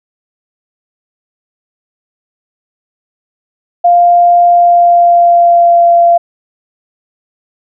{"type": "tone with pitch glide", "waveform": "sine", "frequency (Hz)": [698.5, 687.3], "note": ["F5", "F5"], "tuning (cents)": [0, -28], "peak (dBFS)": -3, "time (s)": [3.84, 6.18], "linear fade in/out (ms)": 10, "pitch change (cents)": -28, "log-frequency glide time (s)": [4.45, 5.89], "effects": []}